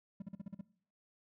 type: tone bursts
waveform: triangle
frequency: 196 Hz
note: G3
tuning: in tune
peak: -38 dBFS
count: 7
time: 0.2-0.612 s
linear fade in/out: 5 ms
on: 22 ms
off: 43 ms
effects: noise-tail reverb RT60 0.5 s tail -19 dB re dry